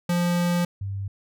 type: tone pair in turn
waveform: square / sine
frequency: 174.7 / 98.47 Hz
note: F3 / G2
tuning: +1 / +8 cents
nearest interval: minor seventh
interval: 993 cents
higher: first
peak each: -21 / -27 dBFS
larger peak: first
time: 0.09-0.65 / 0.81-1.08 s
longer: first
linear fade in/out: 5 ms
effects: none